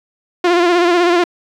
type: tone with vibrato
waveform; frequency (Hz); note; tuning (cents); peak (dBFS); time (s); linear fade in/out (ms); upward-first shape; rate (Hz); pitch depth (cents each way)
sawtooth; 349.2; F4; 0; -6; 0.44-1.24; 5; sine; 16; 53
effects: low-pass 4000 Hz 12 dB/octave + 8-bit